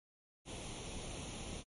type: noise with comb filter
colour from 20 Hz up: pink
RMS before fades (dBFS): -45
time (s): 0.45-1.64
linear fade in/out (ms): 50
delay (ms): 0.31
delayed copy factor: +0.65
effects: MP3 48 kbps